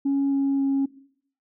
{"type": "tone with pitch steps", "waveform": "sine", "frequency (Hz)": [277.2, 275.4, 273.7], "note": ["C#4", "C#4", "C#4"], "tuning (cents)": [0, -11, -22], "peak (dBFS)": -18, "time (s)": [0.05, 0.86], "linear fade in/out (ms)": 10, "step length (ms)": 270, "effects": ["noise-tail reverb RT60 0.6 s tail -18 dB re dry", "tanh soft clip ceiling -17 dBFS"]}